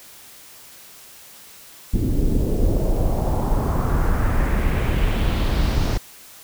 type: noise with low-pass filter sweep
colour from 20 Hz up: brown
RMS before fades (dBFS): -19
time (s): 1.93-5.98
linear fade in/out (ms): 10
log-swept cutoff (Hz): 290 to 5800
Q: 2
effects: white hiss -44 dBFS RMS until 6.43 s